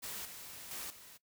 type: noise with level steps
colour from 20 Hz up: white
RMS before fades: -43 / -49 / -43 / -55 dBFS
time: 0.02-1.18 s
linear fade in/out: 20 ms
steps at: 0.25 / 0.71 / 0.9 s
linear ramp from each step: 2 ms
effects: noise-tail reverb RT60 0.1 s tail -18 dB re dry

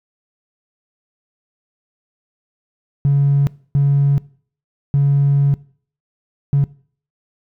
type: tone bursts at uneven times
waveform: triangle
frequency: 140.8 Hz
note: C#3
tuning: 27 cents sharp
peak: -7 dBFS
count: 4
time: 3.05-3.47 / 3.75-4.18 / 4.94-5.54 / 6.53-6.64 s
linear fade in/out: 0 ms
effects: noise-tail reverb RT60 0.5 s tail -24 dB re dry + tanh soft clip ceiling -8 dBFS

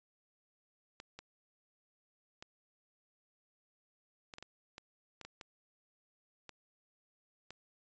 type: clicks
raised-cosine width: 0.2 ms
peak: -30 dBFS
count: 12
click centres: 1.001 / 1.19 / 2.425 / 4.338 / 4.384 / 4.426 / 4.781 / 5.213 / 5.25 / 5.412 / 6.493 / 7.506 s
effects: resampled to 16000 Hz

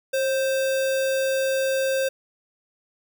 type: tone with sample-and-hold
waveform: sine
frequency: 535 Hz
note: C5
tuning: 38 cents sharp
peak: -20 dBFS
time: 0.13-2.09 s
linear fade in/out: 10 ms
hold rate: 2100 Hz
effects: none

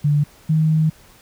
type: tone pair in turn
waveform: sine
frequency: 146.83 / 157.11 Hz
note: D3 / D#3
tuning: 0 / +17 cents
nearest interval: minor second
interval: 117 cents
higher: second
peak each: -13 dBFS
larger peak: neither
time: 0.04-0.24 / 0.49-0.9 s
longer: second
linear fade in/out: 10 ms
effects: pink hiss -49 dBFS RMS until 1.21 s

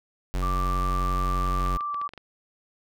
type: tone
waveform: square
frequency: 45.76 Hz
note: F#1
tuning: 18 cents flat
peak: -25 dBFS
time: 0.34-1.77 s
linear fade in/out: 0 ms
type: tone with pitch glide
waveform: sine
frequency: 1174.7 to 1161.2 Hz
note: D6 to D6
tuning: 0 to -20 cents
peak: -27 dBFS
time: 0.42-2.08 s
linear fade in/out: 10 ms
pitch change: -20 cents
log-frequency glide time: 1.86-1.95 s
type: clicks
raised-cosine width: 0.3 ms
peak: -26 dBFS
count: 9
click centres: 1.466 / 1.602 / 1.662 / 1.808 / 1.944 / 2.015 / 2.091 / 2.136 / 2.177 s
effects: none

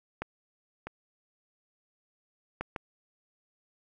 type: clicks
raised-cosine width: 0.5 ms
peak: -18 / -23 / -18 / -19 dBFS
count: 4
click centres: 0.22 / 0.87 / 2.61 / 2.762 s
effects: none

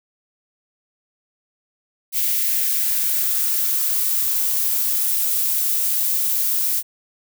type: noise with high-pass filter sweep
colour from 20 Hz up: violet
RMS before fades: -20 dBFS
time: 2.12-6.83 s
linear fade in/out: 50 ms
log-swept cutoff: 2200 to 350 Hz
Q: 2.1
effects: none

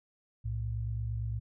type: tone pair together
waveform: sine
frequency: 62.2 / 110.89 Hz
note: B1 / A2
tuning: +13 / +14 cents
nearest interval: minor seventh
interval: 1001 cents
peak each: -36 / -33 dBFS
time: 0.44-1.4 s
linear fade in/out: 20 ms
effects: none

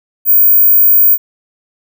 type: tone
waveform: sine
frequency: 15250 Hz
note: A#9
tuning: 38 cents sharp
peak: -4 dBFS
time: 0.25-1.18 s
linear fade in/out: 50 ms
effects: none

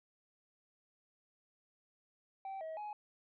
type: tone with pitch steps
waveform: sine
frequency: 775 / 639 / 839 Hz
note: G5 / D#5 / G#5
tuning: -20 / +46 / +17 cents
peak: -38 dBFS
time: 2.45-2.93 s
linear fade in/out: 2 ms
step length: 160 ms
effects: tanh soft clip ceiling -40 dBFS

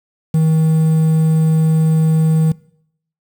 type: tone with quantisation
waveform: triangle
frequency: 159 Hz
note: D#3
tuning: 38 cents sharp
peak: -8 dBFS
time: 0.34-2.52 s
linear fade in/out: 5 ms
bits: 6
effects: noise-tail reverb RT60 0.7 s tail -22 dB re dry

